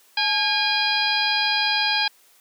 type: harmonic tone with a mistuned harmonic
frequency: 814 Hz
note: G#5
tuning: 35 cents flat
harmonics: 1 / 2 / 3 / 4 / 5 / 6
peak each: -26 / -26 / -26 / -26 / -26 / -26 dBFS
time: 0.17-2.08 s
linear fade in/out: 5 ms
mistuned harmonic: 1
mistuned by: +81 cents
effects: white hiss -56 dBFS RMS until 2.4 s + high-pass 300 Hz 12 dB/octave